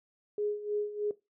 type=tone with tremolo; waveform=sine; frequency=416.6 Hz; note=G#4; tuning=5 cents sharp; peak=-27 dBFS; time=0.38-1.11 s; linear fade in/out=2 ms; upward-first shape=sine; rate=3.2 Hz; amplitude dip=75%; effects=noise-tail reverb RT60 0.2 s tail -17 dB re dry

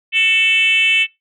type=tone with frequency modulation; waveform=sine; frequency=2637 Hz; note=E7; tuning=in tune; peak=-10 dBFS; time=0.12-1.07 s; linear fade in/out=50 ms; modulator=411 Hz; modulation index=0.99; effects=noise-tail reverb RT60 0.2 s tail -22 dB re dry + tanh soft clip ceiling -7 dBFS

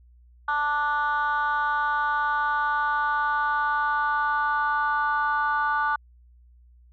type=chord; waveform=sine; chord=D major; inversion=second; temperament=just; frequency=881 / 1174.7 / 1468.3 Hz; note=A5 / D6 / F#6; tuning=+2 / 0 / -14 cents; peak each=-25 dBFS; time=0.48-5.96 s; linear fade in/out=5 ms; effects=tanh soft clip ceiling -16 dBFS + added 60 Hz sine -51 dBFS peak until 6.92 s

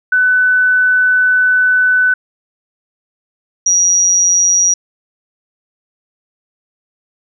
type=tone pair in turn; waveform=sine; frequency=1500 / 5759 Hz; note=F#6 / F#8; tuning=+23 / -48 cents; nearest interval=octave + major seventh; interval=2329 cents; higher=second; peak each=-8 dBFS; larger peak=neither; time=0.12-2.14 / 3.66-4.74 s; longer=first; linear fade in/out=5 ms; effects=none

